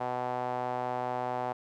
sawtooth tone with band-pass filter, 124.7 Hz, B2, 17 cents sharp, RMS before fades -33 dBFS, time 0-1.53 s, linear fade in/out 10 ms, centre 780 Hz, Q 3.2, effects none

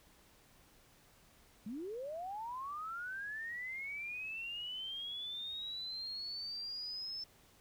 sine linear sweep, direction up, 196 to 5290 Hz, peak -40 dBFS, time 1.66-7.24 s, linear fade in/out 5 ms, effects pink hiss -65 dBFS RMS until 7.6 s

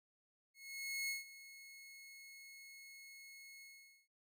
sawtooth tone with ADSR envelope, 2177 Hz, C#7, 32 cents flat, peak -34 dBFS, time 0.54-4.08 s, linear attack 550 ms, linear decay 150 ms, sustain -17 dB, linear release 460 ms, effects noise-tail reverb RT60 0.1 s tail -20 dB re dry

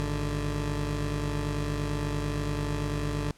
20% pulse tone pair together, 51.76 / 146.4 Hz, G#1 / D3, -5 / -5 cents, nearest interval octave + tritone, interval 1800 cents, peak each -26 dBFS, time 0-3.31 s, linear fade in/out 0 ms, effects pink hiss -59 dBFS RMS until 3.37 s + low-pass 10000 Hz 12 dB/octave

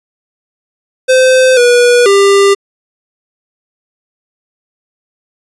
square tone with pitch steps, 516 / 485.5 / 397.6 Hz, C5 / B4 / G4, -24 / -30 / +25 cents, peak -5 dBFS, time 1.08-2.55 s, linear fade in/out 20 ms, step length 490 ms, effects resampled to 24000 Hz

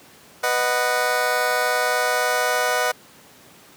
20% pulse chord, B major, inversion none, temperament just, 493.9 / 617.4 / 740.8 Hz, B4 / D#5 / F#5, 0 / -14 / +2 cents, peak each -19 dBFS, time 0.43-2.92 s, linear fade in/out 10 ms, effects pink hiss -48 dBFS RMS until 3.76 s + high-pass 150 Hz 12 dB/octave

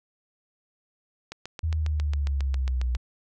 click train, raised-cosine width 0.2 ms, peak -19 dBFS, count 13, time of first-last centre 1.32-2.95 s, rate 7.36 Hz
sine exponential sweep, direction down, 81 to 60.4 Hz, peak -23 dBFS, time 1.63-2.97 s, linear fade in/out 10 ms
effects none

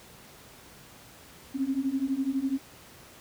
sine beating tone pair, 261.6 / 273.6 Hz, C4 / C#4, 0 / -23 cents, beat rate 12 Hz, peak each -30 / -28 dBFS, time 1.54-2.59 s, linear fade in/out 20 ms, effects pink hiss -51 dBFS RMS until 3.2 s + high-pass 60 Hz 12 dB/octave

